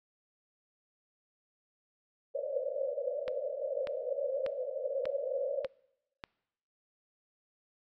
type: band-pass noise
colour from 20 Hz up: white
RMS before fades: -35 dBFS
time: 2.34-5.67 s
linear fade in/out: 20 ms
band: 510 to 580 Hz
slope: 96 dB/octave
type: click train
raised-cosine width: 0.3 ms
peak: -24 dBFS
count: 6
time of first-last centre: 3.28-6.239 s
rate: 1.69 Hz
effects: noise-tail reverb RT60 0.9 s tail -25 dB re dry